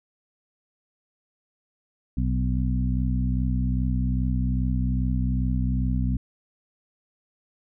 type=harmonic tone with a mistuned harmonic; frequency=62.5 Hz; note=B1; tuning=21 cents sharp; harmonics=1 / 2 / 3 / 4; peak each=-24 / -27 / -29 / -30 dBFS; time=2.17-6.17 s; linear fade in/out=5 ms; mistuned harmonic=1; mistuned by=-67 cents; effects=none